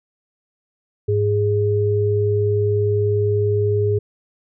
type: tone pair together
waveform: sine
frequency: 103.38 / 413.5 Hz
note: G#2 / G#4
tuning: -7 / -8 cents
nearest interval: 2 octaves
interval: 2399 cents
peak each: -18 dBFS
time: 1.08-3.99 s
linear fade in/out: 10 ms
effects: none